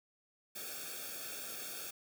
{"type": "noise with comb filter", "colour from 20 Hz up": "white", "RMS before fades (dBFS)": -44, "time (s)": [0.55, 1.91], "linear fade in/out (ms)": 10, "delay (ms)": 1, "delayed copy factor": -1, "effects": []}